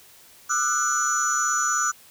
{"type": "tone cluster", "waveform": "sine", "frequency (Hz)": [1200, 1336, 1479, 5960, 6870], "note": ["D6", "E6", "F#6", "F#8", "A8"], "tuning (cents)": [37, 23, -1, 12, -42], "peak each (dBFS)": -26, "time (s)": [0.49, 1.92], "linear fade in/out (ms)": 20, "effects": ["tanh soft clip ceiling -14 dBFS", "white hiss -51 dBFS RMS until 2.1 s"]}